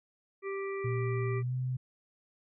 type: harmonic tone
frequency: 392 Hz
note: G4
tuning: in tune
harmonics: 1 / 3 / 5 / 6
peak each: -34 / -43 / -45 / -47 dBFS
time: 0.42-1.43 s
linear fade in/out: 50 ms
type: tone with pitch glide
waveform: sine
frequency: 118.5 to 127.74 Hz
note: A#2 to C3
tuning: +29 to -41 cents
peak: -30 dBFS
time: 0.84-1.77 s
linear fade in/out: 10 ms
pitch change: +130 cents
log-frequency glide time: 1.34-1.54 s
effects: none